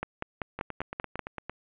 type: two click trains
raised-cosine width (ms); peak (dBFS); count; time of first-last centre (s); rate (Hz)
0.5; -20 / -16; 9 / 7; 0.59-1.496 / 0.03-1.193; 8.83 / 5.16
effects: resampled to 8000 Hz + 9-bit